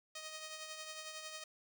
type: tone with tremolo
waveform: 5% pulse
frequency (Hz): 625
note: D#5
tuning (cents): +8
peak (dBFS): -32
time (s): 0.15-1.44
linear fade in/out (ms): 5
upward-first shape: triangle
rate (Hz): 11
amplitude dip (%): 50
effects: none